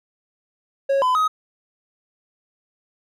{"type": "tone with pitch steps", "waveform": "triangle", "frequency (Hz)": [549, 1011, 1261], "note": ["C#5", "B5", "D#6"], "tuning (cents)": [-17, 40, 23], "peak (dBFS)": -14, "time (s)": [0.89, 1.28], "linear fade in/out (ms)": 10, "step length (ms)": 130, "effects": []}